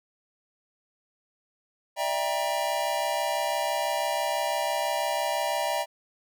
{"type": "chord", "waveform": "square", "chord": "E half-diminished seventh", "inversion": "third", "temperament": "just", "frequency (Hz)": [593.3, 659.3, 791.1, 949.3], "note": ["D5", "E5", "G5", "Bb5"], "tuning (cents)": [18, 0, 16, 31], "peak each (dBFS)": -32, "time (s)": [1.96, 5.86], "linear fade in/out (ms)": 50, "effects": []}